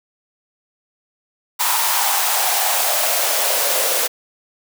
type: noise with high-pass filter sweep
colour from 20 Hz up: white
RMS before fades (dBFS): -18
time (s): 1.59-4.08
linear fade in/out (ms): 20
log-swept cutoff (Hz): 940 to 510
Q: 4.1
effects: none